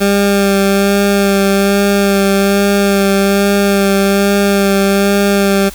20% pulse tone with vibrato, 198.7 Hz, G3, 24 cents sharp, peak -4 dBFS, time 0-5.7 s, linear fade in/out 20 ms, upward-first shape sine, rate 1.2 Hz, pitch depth 18 cents each way, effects added 50 Hz sine -32 dBFS peak until 5.74 s + white hiss -33 dBFS RMS until 5.74 s

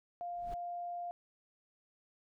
sine tone, 700 Hz, F5, 4 cents sharp, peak -38 dBFS, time 0.21-1.11 s, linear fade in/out 0 ms
brown noise with exponential growth, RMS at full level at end -42 dBFS, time 0.29-0.54 s, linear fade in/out 1 ms, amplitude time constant 53 ms
effects none

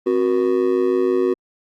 triangle tone with amplitude modulation, 370 Hz, F#4, in tune, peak -9 dBFS, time 0.06-1.34 s, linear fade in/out 10 ms, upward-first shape sine, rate 106 Hz, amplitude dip 95%, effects Opus 24 kbps

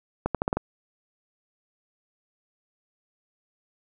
accelerating click train, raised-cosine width 1 ms, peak -10 dBFS, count 6, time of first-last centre 0.26-0.57 s, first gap 87 ms, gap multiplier 0.83, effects none

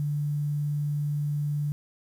sine tone with quantisation, 146.83 Hz, D3, in tune, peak -25 dBFS, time 0-1.72 s, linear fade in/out 0 ms, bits 9, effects none

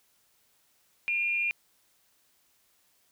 sine tone pair together, 2405 / 2700 Hz, D7 / E7, +41 / +41 cents, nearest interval major second, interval 200 cents, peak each -26 / -35 dBFS, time 1.08-1.51 s, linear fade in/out 0 ms, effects white hiss -68 dBFS RMS until 3.11 s

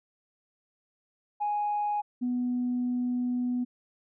sine tone pair in turn, 830.6 / 246.9 Hz, G#5 / B3, 0 / 0 cents, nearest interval octave + major sixth, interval 2100 cents, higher first, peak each -25 dBFS, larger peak neither, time 1.4-2.02 / 2.21-3.65 s, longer second, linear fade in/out 20 ms, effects tanh soft clip ceiling -22 dBFS

